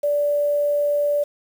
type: tone with quantisation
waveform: sine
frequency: 582 Hz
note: D5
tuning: 16 cents flat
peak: -17 dBFS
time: 0.03-1.24 s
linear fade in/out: 10 ms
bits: 7
effects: none